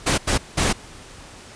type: noise bursts at uneven times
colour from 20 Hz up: pink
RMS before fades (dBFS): -19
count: 3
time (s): 0.06-0.18 / 0.27-0.38 / 0.57-0.73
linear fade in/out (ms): 10
effects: pink hiss -42 dBFS RMS until 1.55 s + resampled to 22050 Hz